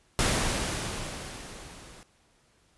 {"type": "noise with level ramp", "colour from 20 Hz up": "pink", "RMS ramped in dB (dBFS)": [-24, -50], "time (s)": [0.19, 2.03], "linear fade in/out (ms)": 0, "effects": ["pink hiss -65 dBFS RMS until 2.77 s", "resampled to 24000 Hz"]}